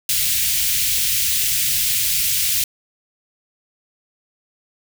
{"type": "band-stop noise", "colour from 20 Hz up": "white", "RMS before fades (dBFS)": -19, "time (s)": [0.09, 2.64], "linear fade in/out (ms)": 2, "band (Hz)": [140, 2200], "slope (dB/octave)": 24, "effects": []}